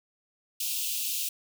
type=high-pass noise; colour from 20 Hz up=white; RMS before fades=-31 dBFS; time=0.6-1.29 s; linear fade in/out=5 ms; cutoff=2500 Hz; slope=96 dB/octave; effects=none